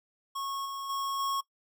square tone with level steps, 1097 Hz, C#6, 18 cents flat, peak -34 / -37 / -32 / -30 dBFS, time 0.35-1.41 s, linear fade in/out 10 ms, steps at 0.65 / 0.89 / 1.19 s, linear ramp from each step 10 ms, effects noise-tail reverb RT60 0.1 s tail -20 dB re dry

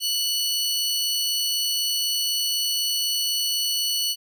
sawtooth tone pair together, 2960 / 4408 Hz, F#7 / C#8, 0 / -11 cents, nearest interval perfect fifth, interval 689 cents, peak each -22 dBFS, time 0-4.16 s, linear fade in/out 50 ms, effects none

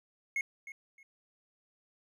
triangle tone with echo, 2170 Hz, C#7, 37 cents flat, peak -28 dBFS, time 0.36-0.41 s, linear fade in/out 2 ms, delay 310 ms, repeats 2, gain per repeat -13 dB, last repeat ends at 1.03 s, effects none

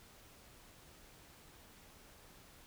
silence, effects pink hiss -60 dBFS RMS until 2.66 s

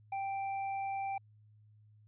sine tone with tanh clipping, 784 Hz, G5, in tune, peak -36 dBFS, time 0.12-1.18 s, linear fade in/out 5 ms, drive 10 dB, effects added 106 Hz sine -59 dBFS peak until 2.07 s + resampled to 8000 Hz

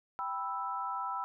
sine chord, E minor, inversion first, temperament equal with one note detuned, 786.7 / 987.8 / 1318.5 Hz, G5 / B5 / E6, +6 / 0 / 0 cents, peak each -40 / -37 / -37 dBFS, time 0.19-1.24 s, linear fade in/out 0 ms, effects none

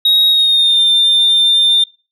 sine tone with pitch glide, 3783 to 3598 Hz, A#7 to A7, +25 to +38 cents, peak -6 dBFS, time 0.05-1.84 s, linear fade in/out 5 ms, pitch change -87 cents, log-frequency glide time 0.28-0.82 s, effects noise-tail reverb RT60 0.3 s tail -20 dB re dry + tanh soft clip ceiling -6 dBFS

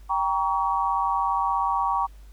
sine chord, G diminished, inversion none, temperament just, 784 / 940.8 / 1128.9 Hz, G5 / Bb5 / Db6, 0 / +16 / +31 cents, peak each -27 / -25 / -25 dBFS, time 0.09-2.07 s, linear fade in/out 20 ms, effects added 50 Hz sine -43 dBFS peak until 2.32 s + pink hiss -60 dBFS RMS until 2.32 s

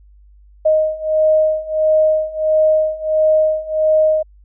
sine beating tone pair, 622.3 / 623.8 Hz, D#5 / D#5, 0 / +4 cents, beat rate 1.5 Hz, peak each -16 / -14 dBFS, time 0.65-4.23 s, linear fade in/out 10 ms, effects added 50 Hz sine -43 dBFS peak until 4.44 s

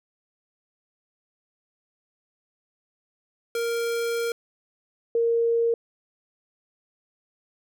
square / sine tone pair in turn, 466.2 / 464.2 Hz, A#4 / A#4, 0 / -7 cents, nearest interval unison, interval 7 cents, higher first, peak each -25 / -19 dBFS, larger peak second, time 3.55-4.32 / 5.15-5.74 s, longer first, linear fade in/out 2 ms, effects none

